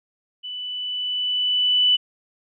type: tone with level ramp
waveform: sine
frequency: 2983 Hz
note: F#7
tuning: 13 cents sharp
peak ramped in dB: -30 to -13 dBFS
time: 0.43-1.97 s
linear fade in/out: 20 ms
effects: none

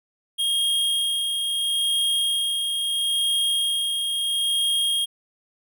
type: tone with tremolo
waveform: square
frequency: 3247 Hz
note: G#7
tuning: 40 cents flat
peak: -20 dBFS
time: 0.38-5.06 s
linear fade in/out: 20 ms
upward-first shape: sine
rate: 0.75 Hz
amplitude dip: 35%
effects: none

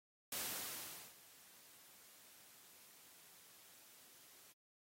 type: noise with ADSR envelope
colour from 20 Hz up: white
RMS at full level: -42 dBFS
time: 0.32-4.53 s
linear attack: 3 ms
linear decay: 810 ms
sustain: -21 dB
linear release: 15 ms
effects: high-pass 100 Hz 12 dB/octave + AAC 48 kbps

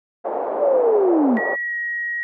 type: band-pass noise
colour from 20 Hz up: white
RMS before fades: -24 dBFS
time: 0.24-1.56 s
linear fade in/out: 20 ms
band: 400 to 720 Hz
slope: 24 dB/octave
type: linear sweep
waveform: sine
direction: down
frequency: 604 to 207.7 Hz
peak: -14 dBFS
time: 0.58-1.4 s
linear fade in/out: 50 ms
type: tone with pitch glide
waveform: sine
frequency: 1920 to 1895.8 Hz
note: B6 to A#6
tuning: -49 to +29 cents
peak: -22 dBFS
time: 1.37-2.23 s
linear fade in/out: 0 ms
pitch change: -22 cents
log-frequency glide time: 1.59-1.76 s
effects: none

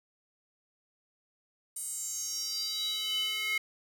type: tone with high-pass filter sweep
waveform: square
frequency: 430 Hz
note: A4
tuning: 40 cents flat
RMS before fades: -34 dBFS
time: 1.76-3.58 s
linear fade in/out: 5 ms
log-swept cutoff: 9100 to 2200 Hz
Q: 6.5
effects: none

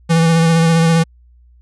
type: tone with vibrato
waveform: square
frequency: 164.81 Hz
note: E3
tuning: in tune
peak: -10 dBFS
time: 0.09-1.04 s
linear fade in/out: 20 ms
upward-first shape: sine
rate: 15 Hz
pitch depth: 24 cents each way
effects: added 60 Hz sine -44 dBFS peak until 1.61 s + resampled to 24000 Hz

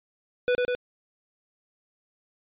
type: tone with echo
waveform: square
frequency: 493.9 Hz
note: B4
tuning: in tune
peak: -21 dBFS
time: 0.48-0.55 s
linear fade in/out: 0 ms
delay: 100 ms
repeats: 2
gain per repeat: -2 dB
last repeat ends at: 0.75 s
effects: resampled to 8000 Hz

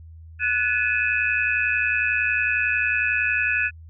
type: tone cluster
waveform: sine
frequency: 1478 / 1713 / 2479 / 2590 Hz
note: F#6 / A6 / D#7 / E7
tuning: -2 / -47 / -7 / -31 cents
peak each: -25 dBFS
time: 0.39-3.71 s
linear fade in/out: 50 ms
effects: added 81 Hz sine -40 dBFS peak until 3.89 s

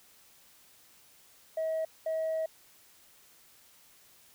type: tone bursts at uneven times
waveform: sine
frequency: 640 Hz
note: D#5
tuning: 49 cents sharp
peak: -27 dBFS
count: 2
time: 1.57-1.85 / 2.06-2.46 s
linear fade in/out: 5 ms
effects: tanh soft clip ceiling -27 dBFS + white hiss -60 dBFS RMS until 4.34 s

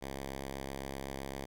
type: tone with vibrato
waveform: 5% pulse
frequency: 67.9 Hz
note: C#2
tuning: 35 cents flat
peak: -28 dBFS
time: 0.01-1.46 s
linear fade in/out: 20 ms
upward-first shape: sine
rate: 5.9 Hz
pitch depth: 10 cents each way
effects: none

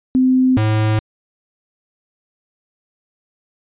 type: tone pair in turn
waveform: sine / square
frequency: 257.6 / 108.31 Hz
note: C4 / A2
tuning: -27 / -27 cents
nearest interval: octave + minor third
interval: 1500 cents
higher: first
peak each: -10 / -14 dBFS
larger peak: first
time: 0.15-0.57 / 0.57-0.99 s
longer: neither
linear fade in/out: 0 ms
effects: resampled to 8000 Hz

